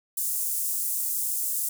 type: high-pass noise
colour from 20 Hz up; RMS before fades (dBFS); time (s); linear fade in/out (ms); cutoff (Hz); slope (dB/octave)
pink; -28; 0.17-1.69; 5; 8200; 24
effects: none